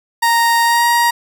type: tone with pitch glide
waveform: 30% pulse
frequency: 931 to 945.1 Hz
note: A#5 to A#5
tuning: -2 to +24 cents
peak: -8 dBFS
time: 0.22-1.11 s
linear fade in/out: 10 ms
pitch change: +26 cents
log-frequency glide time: 0.64-0.84 s
effects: none